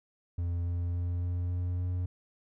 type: tone with pitch steps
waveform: triangle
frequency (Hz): 86.4 / 87.05 / 87.71 / 88.37 / 89.03 / 89.71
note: F2 / F2 / F2 / F2 / F2 / F2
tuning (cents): -18 / -5 / +8 / +21 / +34 / +47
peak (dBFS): -27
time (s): 0.38-2.06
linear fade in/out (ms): 5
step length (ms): 280
effects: none